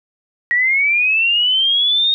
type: linear sweep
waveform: sine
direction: up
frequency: 1894 to 3729 Hz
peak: -12 dBFS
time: 0.51-2.14 s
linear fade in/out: 0 ms
effects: none